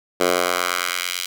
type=tone with high-pass filter sweep; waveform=10% pulse; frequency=89 Hz; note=F2; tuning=33 cents sharp; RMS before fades=-22 dBFS; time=0.2-1.26 s; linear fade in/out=5 ms; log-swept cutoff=440 to 3300 Hz; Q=1.1; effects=none